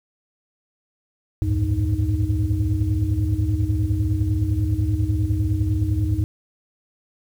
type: tone cluster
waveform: sine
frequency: 67.8 / 81.4 / 100.7 / 110.7 / 310.7 Hz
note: C#2 / E2 / G2 / A2 / D#4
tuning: -38 / -21 / +47 / +11 / -2 cents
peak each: -26 / -24 / -21 / -25 / -27 dBFS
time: 1.42-6.24 s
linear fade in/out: 0 ms
effects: tanh soft clip ceiling -10 dBFS + 8-bit